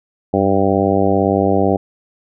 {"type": "harmonic tone with a mistuned harmonic", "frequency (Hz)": 98, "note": "G2", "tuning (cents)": 0, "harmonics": [1, 2, 3, 4, 5, 6, 7, 8], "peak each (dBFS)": [-22, -19, -19, -19, -20, -21, -21, -22], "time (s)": [0.33, 1.77], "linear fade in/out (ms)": 10, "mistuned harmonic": 1, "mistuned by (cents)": -53, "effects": []}